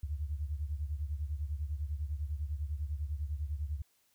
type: beating tone pair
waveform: sine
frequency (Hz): 71.9 / 81.9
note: D2 / E2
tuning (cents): -36 / -11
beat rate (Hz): 10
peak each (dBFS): -35 / -39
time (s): 0.03-3.82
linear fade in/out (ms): 5
effects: white hiss -72 dBFS RMS until 4.14 s